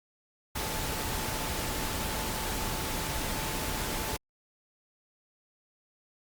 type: tone in noise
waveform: sine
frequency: 876 Hz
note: A5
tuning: 8 cents flat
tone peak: -42 dBFS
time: 0.55-4.17 s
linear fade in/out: 10 ms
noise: pink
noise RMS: -33 dBFS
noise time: 0.55-4.17 s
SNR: -12 dB
effects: Opus 48 kbps